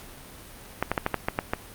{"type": "clicks", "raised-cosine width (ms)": 0.5, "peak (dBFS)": -8, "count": 8, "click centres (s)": [0.826, 0.916, 0.978, 1.064, 1.143, 1.285, 1.389, 1.535], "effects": ["pink hiss -45 dBFS RMS until 1.74 s", "Opus 48 kbps"]}